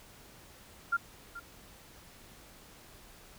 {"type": "tone with echo", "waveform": "sine", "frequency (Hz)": 1392, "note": "F6", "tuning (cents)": -6, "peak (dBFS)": -25, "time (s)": [0.92, 0.97], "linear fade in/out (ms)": 10, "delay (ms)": 430, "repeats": 1, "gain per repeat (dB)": -15, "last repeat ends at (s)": 1.4, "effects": ["pink hiss -55 dBFS RMS until 3.38 s"]}